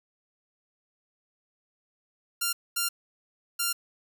5% pulse tone bursts at uneven times, 1392 Hz, F6, 6 cents flat, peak -14 dBFS, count 3, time 2.41-2.53 / 2.76-2.89 / 3.59-3.73 s, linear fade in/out 10 ms, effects none

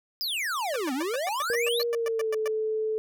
square exponential two-way sweep, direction down then up, 5200 to 246.6 to 4478 Hz, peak -28 dBFS, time 0.21-1.83 s, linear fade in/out 0 ms, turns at 0.93 s
15% pulse tone bursts, 585 Hz, D5, 7 cents flat, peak -25 dBFS, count 14, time 0.74-2.478 s, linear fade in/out 2 ms, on 22 ms, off 110 ms
sine tone with pitch glide, 472.6 to 435.9 Hz, A#4 to A4, +24 to -16 cents, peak -25 dBFS, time 1.5-2.98 s, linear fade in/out 0 ms, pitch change -140 cents, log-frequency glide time 1.88-2.34 s
effects none

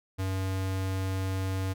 square tone, 95 Hz, F#2, 46 cents sharp, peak -29 dBFS, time 0.18-1.74 s, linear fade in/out 20 ms, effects none

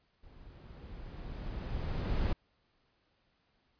brown noise with level ramp, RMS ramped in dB -55 to -30 dBFS, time 0.23-2.33 s, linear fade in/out 5 ms, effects pink hiss -74 dBFS RMS until 3.79 s + resampled to 11025 Hz

